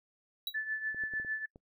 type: tone with exponential decay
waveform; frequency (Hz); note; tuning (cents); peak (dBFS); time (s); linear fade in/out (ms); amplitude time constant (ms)
square; 3890; B7; -27; -30; 0.47-0.56; 2; 19
type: tone with tremolo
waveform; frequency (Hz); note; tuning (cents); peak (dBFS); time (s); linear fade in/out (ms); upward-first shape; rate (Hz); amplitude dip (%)
sine; 1746; A6; -14; -30; 0.54-1.46; 10; triangle; 6.7; 75
type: clicks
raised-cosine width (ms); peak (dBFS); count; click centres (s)
2; -37; 6; 0.946 / 1.037 / 1.137 / 1.199 / 1.248 / 1.559
effects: noise-tail reverb RT60 0.1 s tail -24 dB re dry

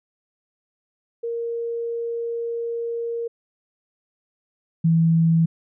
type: tone pair in turn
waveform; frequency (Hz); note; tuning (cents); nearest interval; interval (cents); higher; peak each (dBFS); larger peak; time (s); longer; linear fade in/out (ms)
sine; 466.2 / 164.26; A#4 / E3; 0 / -6; octave + tritone; 1806; first; -24 / -14; second; 1.23-3.28 / 4.84-5.46; first; 10
effects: none

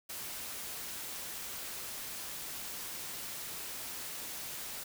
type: noise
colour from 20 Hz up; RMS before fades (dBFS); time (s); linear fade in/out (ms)
white; -42; 0.09-4.84; 10
effects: none

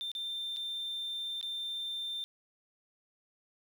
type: tone with dropouts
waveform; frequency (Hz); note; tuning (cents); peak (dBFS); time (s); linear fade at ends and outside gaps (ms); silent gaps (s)
sine; 3582; A7; +30; -33; 0.01-2.24; 0; 0.116-0.151 / 0.563-0.569 / 1.412-1.428
effects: tanh soft clip ceiling -33 dBFS + 10-bit

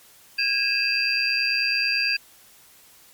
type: tone cluster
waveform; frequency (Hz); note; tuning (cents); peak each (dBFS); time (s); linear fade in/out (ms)
sine; 1636 / 2512 / 2641 / 4735; G#6 / D#7 / E7 / D8; -26 / +16 / +3 / +13; -28 / -28 / -24 / -24; 0.38-2.17; 10
effects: white hiss -52 dBFS RMS until 3.13 s + MP3 96 kbps

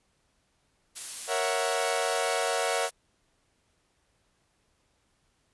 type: noise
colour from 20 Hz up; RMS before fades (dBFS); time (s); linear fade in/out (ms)
blue; -35; 0.95-2.91; 20
type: chord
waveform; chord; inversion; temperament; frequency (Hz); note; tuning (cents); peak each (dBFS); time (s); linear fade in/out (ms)
sawtooth; F# dominant seventh; first; equal; 466.2 / 554.4 / 659.3 / 740; A#4 / C#5 / E5 / F#5; 0 / 0 / 0 / 0; -28; 1.27-2.9; 50
effects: pink hiss -71 dBFS RMS until 5.53 s + resampled to 24000 Hz

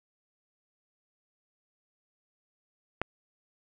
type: click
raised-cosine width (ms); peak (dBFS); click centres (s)
0.5; -13; 3.016
effects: none

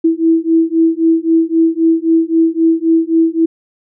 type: beating tone pair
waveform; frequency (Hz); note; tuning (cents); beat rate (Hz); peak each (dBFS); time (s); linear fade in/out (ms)
sine; 325.4 / 329.2; E4 / E4; -22 / -2; 3.8; -12; 0.04-3.46; 10
effects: none

